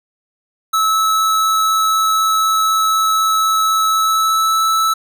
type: tone with pitch glide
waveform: square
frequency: 1302 to 1312.6 Hz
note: E6 to E6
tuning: -22 to -8 cents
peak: -13 dBFS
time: 0.73-4.94 s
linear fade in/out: 10 ms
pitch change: +14 cents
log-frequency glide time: 3.91-4.66 s
effects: none